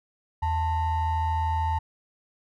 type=ring-modulated tone; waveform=triangle; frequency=484.4 Hz; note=B4; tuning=34 cents flat; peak=-18 dBFS; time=0.42-1.79 s; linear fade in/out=10 ms; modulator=402 Hz; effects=none